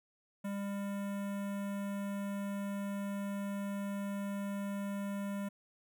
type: tone with notch filter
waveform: square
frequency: 200 Hz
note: G3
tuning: 35 cents sharp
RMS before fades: -38 dBFS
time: 0.44-5.49 s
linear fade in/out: 10 ms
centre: 4600 Hz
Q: 0.66
effects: none